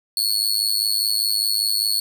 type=tone with amplitude modulation; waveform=sawtooth; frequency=4387 Hz; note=C#8; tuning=19 cents flat; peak=-12 dBFS; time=0.17-2 s; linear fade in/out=2 ms; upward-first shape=sine; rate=105 Hz; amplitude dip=85%; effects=none